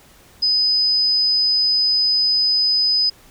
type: tone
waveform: sine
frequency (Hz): 5010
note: D#8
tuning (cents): +11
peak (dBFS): -14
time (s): 0.42-3.1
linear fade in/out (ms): 10
effects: pink hiss -49 dBFS RMS until 3.3 s